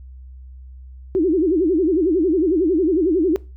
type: tone with vibrato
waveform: sine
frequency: 343.1 Hz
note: F4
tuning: 31 cents flat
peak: -14 dBFS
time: 1.15-3.36 s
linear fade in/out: 0 ms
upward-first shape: sine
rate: 11 Hz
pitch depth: 220 cents each way
effects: noise-tail reverb RT60 0.3 s tail -22 dB re dry + added 64 Hz sine -36 dBFS peak until 3.56 s